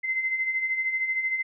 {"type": "beating tone pair", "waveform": "sine", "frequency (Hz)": [2055, 2068], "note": ["C7", "C7"], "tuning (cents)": [-32, -21], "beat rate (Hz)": 13, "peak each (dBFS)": [-33, -25], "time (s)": [0.03, 1.43], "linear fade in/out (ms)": 20, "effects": []}